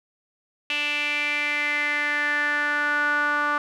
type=tone with band-pass filter sweep; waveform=sawtooth; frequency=293.7 Hz; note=D4; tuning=in tune; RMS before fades=-24 dBFS; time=0.7-3.58 s; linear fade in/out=2 ms; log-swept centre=2700 to 1300 Hz; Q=6.1; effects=none